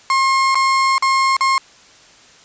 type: tone with dropouts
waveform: 35% pulse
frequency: 1071 Hz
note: C6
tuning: 40 cents sharp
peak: -11 dBFS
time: 0.1-1.58 s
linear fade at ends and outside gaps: 1 ms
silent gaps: 0.546-0.554 / 0.981-1.024 / 1.367-1.408 s
effects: white hiss -46 dBFS RMS until 2.44 s + resampled to 16000 Hz